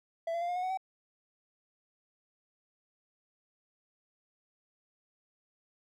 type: tone with pitch steps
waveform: triangle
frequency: 665 / 680.2 / 695.6 / 711.5 / 727.7 / 744.3 / 761.2 Hz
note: E5 / F5 / F5 / F5 / F#5 / F#5 / F#5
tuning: +15 / -46 / -7 / +32 / -29 / +10 / +49 cents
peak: -29 dBFS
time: 0.27-0.774 s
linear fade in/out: 5 ms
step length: 72 ms
effects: none